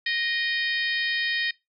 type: harmonic tone with a mistuned harmonic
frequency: 623 Hz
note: D#5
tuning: 2 cents sharp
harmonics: 3 / 4 / 5 / 6 / 7 / 8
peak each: -26 / -32 / -33 / -32 / -35 / -37 dBFS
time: 0.06-1.51 s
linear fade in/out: 5 ms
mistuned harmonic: 4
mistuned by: -35 cents
effects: noise-tail reverb RT60 0.2 s tail -22 dB re dry